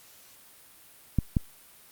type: clicks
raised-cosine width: 5 ms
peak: -10 dBFS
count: 2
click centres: 1.187 / 1.368 s
effects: white hiss -54 dBFS RMS until 1.91 s + Opus 48 kbps